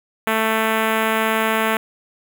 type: tone with notch filter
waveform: 5% pulse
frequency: 221.1 Hz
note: A3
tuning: 9 cents sharp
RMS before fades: -19 dBFS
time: 0.27-1.77 s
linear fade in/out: 2 ms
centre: 5800 Hz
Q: 0.57
effects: none